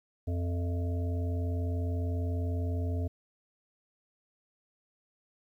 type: harmonic tone with a mistuned harmonic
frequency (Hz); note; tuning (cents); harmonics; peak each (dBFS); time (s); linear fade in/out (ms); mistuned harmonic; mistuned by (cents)
87.31; F2; 0; 1 / 3 / 5 / 7 / 8; -29 / -39 / -43 / -46 / -47; 0.27-3.08; 10; 8; -69
effects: 11-bit